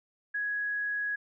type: tone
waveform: sine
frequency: 1668 Hz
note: G#6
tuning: 7 cents sharp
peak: -29 dBFS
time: 0.34-1.16 s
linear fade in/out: 10 ms
effects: none